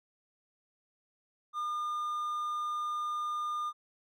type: tone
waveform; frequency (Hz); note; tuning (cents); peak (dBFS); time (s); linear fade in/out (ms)
triangle; 1210; D#6; -49; -30; 1.53-3.73; 50
effects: none